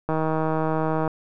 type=click train; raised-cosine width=1 ms; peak=-11 dBFS; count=157; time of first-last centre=0.09-1.077 s; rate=158 Hz; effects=none